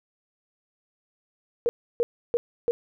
sine tone bursts, 473.2 Hz, A#4, 26 cents sharp, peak -19 dBFS, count 4, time 1.66-2.71 s, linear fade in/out 0 ms, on 30 ms, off 310 ms, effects none

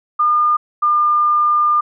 sine tone pair in turn, 1211 / 1203.3 Hz, D#6 / D6, -47 / +42 cents, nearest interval unison, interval 11 cents, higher first, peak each -11 dBFS, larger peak neither, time 0.19-0.57 / 0.82-1.81 s, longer second, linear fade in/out 10 ms, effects none

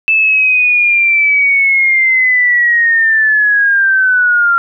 sine linear sweep, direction down, 2637 to 1375 Hz, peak -7 dBFS, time 0.08-4.58 s, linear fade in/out 0 ms, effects none

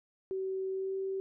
sine tone with pitch glide, 380.8 to 385 Hz, F#4 to G4, +50 to -31 cents, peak -32 dBFS, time 0.31-1.2 s, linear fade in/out 0 ms, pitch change +19 cents, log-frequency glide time 0.7-0.95 s, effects none

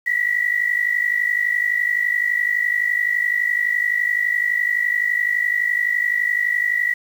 sine tone pair together, 1923.7 / 1975.5 Hz, B6 / B6, -46 / 0 cents, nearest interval unison, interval 46 cents, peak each -19 / -21 dBFS, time 0.06-6.94 s, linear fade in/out 10 ms, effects 7-bit

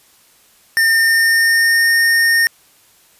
square tone with pitch glide, 1809 to 1834.3 Hz, A6 to A#6, +48 to -28 cents, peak -11 dBFS, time 0.77-2.47 s, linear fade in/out 0 ms, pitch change +24 cents, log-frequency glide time 0.88-1.9 s, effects white hiss -51 dBFS RMS until 3.19 s + resampled to 32000 Hz

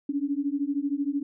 sine beating tone pair, 277.2 / 290.2 Hz, C#4 / D4, 0 / -21 cents, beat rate 13 Hz, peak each -28 dBFS, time 0.09-1.23 s, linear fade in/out 5 ms, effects none

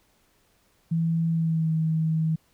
sine tone with pitch glide, 164.81 to 159.66 Hz, E3 to D#3, 0 to +45 cents, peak -21 dBFS, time 0.91-2.36 s, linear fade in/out 10 ms, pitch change -55 cents, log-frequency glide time 1.3-1.72 s, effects pink hiss -65 dBFS RMS until 2.53 s

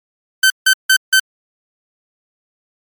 sawtooth tone bursts, 1539 Hz, G6, 32 cents flat, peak -4 dBFS, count 4, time 0.43-1.198 s, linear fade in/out 5 ms, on 72 ms, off 160 ms, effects MP3 96 kbps

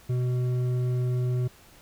sine tone with hard clipping, 124.8 Hz, B2, 19 cents sharp, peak -25 dBFS, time 0.09-1.48 s, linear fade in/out 10 ms, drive 7 dB, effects pink hiss -54 dBFS RMS until 1.81 s

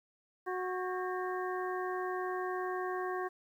harmonic tone with a mistuned harmonic, 367.6 Hz, F#4, 11 cents flat, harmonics 1 / 2 / 3 / 4 / 5, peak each -36 / -40 / -40 / -45 / -46 dBFS, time 0.46-3.29 s, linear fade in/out 20 ms, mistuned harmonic 4, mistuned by +140 cents, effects 11-bit

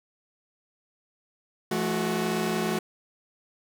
sawtooth tone cluster, 168.7 / 215.6 / 369.5 Hz, E3 / A3 / F#4, +40 / -35 / -2 cents, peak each -28 / -25 / -25 dBFS, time 1.71-2.79 s, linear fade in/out 5 ms, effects none

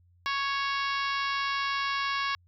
harmonic tone, 554.4 Hz, C#5, in tune, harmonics 2 / 3 / 4 / 5 / 6 / 7 / 8 / 9 / 10, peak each -30 / -34 / -36 / -38 / -40 / -41 / -42 / -43 / -44 dBFS, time 0.26-2.35 s, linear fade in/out 0 ms, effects added 88 Hz sine -59 dBFS peak until 2.47 s

